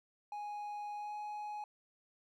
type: tone with pitch glide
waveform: triangle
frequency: 830 to 837.7 Hz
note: G#5 to G#5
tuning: -1 to +15 cents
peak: -38 dBFS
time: 0.32-1.64 s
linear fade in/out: 2 ms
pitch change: +16 cents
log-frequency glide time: 0.95-1.14 s
effects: none